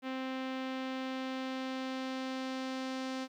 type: tone with low-pass filter sweep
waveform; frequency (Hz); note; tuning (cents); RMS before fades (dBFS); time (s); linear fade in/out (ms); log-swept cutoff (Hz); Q
sawtooth; 261.6; C4; 0; -38; 0.02-3.28; 50; 3000 to 5200; 1.3
effects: 12-bit